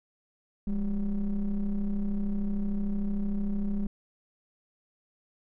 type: ring-modulated tone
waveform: triangle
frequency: 93.4 Hz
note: F#2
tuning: 17 cents sharp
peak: -21 dBFS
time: 0.67-3.87 s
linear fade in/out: 5 ms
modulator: 110 Hz
effects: none